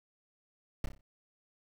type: noise with echo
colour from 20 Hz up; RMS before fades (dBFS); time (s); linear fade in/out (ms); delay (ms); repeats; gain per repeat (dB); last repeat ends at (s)
brown; -31; 0.84-0.86; 2; 30; 5; -7; 1.01
effects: none